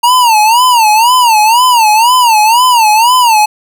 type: tone with vibrato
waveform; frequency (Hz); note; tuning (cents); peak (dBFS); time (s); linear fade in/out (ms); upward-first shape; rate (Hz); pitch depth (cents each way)
square; 926; A#5; -12; -5; 0.03-3.46; 10; sine; 2; 160
effects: none